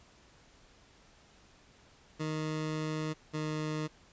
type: tone pair in turn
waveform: 20% pulse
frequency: 155.56 / 154.22 Hz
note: D#3 / D#3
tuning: 0 / -15 cents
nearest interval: unison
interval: 15 cents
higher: first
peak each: -28 dBFS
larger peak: neither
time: 2.19-3.14 / 3.33-3.88 s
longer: first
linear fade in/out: 20 ms
effects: pink hiss -61 dBFS RMS until 4.12 s + resampled to 16000 Hz